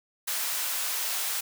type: high-pass noise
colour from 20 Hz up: white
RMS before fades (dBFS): -30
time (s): 0.27-1.41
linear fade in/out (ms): 10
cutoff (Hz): 740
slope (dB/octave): 12
effects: none